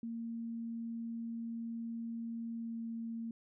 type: tone with pitch glide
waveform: sine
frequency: 230.3 to 228.8 Hz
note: A#3 to A#3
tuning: -21 to -32 cents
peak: -38 dBFS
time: 0.03-3.31 s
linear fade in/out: 2 ms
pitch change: -11 cents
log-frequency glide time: 2.54-2.81 s
effects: none